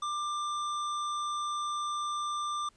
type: tone with hard clipping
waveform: triangle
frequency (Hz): 1188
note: D6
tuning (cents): +20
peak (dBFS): -33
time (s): 0.02-2.69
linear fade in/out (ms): 5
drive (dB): 18
effects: pink hiss -66 dBFS RMS until 2.76 s + resampled to 22050 Hz